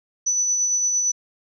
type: tone with tremolo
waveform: sine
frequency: 5970 Hz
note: F#8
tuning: 15 cents sharp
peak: -17 dBFS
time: 0.26-1.12 s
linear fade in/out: 10 ms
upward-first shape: sine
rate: 8.8 Hz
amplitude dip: 30%
effects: none